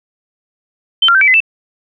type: tone with pitch steps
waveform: sine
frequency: 3095 / 1384 / 1551 / 2302 / 2032 / 2649 Hz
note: G7 / F6 / G6 / D7 / B6 / E7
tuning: -23 / -16 / -19 / -35 / +49 / +8 cents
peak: -6 dBFS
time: 1.02-1.404 s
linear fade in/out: 5 ms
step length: 64 ms
effects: none